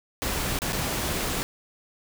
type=noise with dropouts; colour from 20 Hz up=pink; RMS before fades=-28 dBFS; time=0.22-1.43 s; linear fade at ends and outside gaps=0 ms; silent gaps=0.588-0.619 / 0.724-0.73 s; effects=none